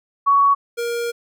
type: tone pair in turn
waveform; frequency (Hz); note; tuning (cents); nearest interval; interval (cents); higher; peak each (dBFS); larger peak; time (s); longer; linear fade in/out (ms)
sine / square; 1121 / 471.3; C#6 / A#4; +19 / +19; octave + minor third; 1500; first; -11 / -22; first; 0.26-0.55 / 0.77-1.12; second; 20
effects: none